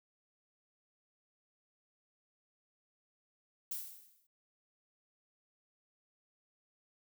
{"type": "noise with exponential decay", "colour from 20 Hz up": "violet", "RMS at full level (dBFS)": -37, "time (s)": [3.71, 4.27], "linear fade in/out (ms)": 5, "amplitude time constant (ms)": 120, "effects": []}